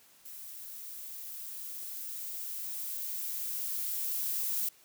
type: noise with level ramp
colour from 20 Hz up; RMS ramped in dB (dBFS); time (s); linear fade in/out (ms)
violet; -46 to -32; 0.25-4.69; 5
effects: white hiss -61 dBFS RMS until 4.84 s + high-pass 60 Hz 12 dB/octave